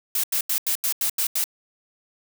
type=noise bursts; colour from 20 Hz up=blue; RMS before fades=-23 dBFS; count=8; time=0.15-1.441 s; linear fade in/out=2 ms; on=87 ms; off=85 ms; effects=none